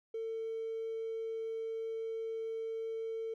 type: tone with hard clipping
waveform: triangle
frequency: 449.5 Hz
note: A4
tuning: 37 cents sharp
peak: -36 dBFS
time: 0.14-3.34 s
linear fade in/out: 5 ms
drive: 3 dB
effects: none